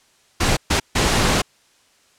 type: noise bursts at uneven times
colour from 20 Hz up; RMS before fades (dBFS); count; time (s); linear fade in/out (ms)
pink; -17; 3; 0.4-0.57 / 0.7-0.8 / 0.95-1.42; 10
effects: white hiss -57 dBFS RMS until 2.18 s + low-pass 8000 Hz 12 dB/octave